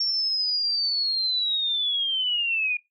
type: linear sweep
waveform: sine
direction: down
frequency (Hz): 5490 to 2429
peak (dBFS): -22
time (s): 0-2.77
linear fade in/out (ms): 5
effects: noise-tail reverb RT60 0.2 s tail -19 dB re dry